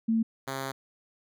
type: tone pair in turn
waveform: sine / 5% pulse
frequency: 225.2 / 134.68 Hz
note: A3 / C#3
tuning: +40 / -50 cents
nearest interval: major sixth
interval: 890 cents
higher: first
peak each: -22 / -21 dBFS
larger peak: second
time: 0.08-0.23 / 0.47-0.72 s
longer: second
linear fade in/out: 10 ms
effects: none